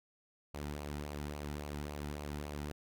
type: tone with flanger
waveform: sawtooth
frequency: 73.42 Hz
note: D2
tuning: in tune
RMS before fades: -42 dBFS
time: 0.54-2.72 s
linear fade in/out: 5 ms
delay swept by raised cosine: 0.55 to 1.85 ms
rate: 3.6 Hz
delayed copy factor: -0.5
effects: none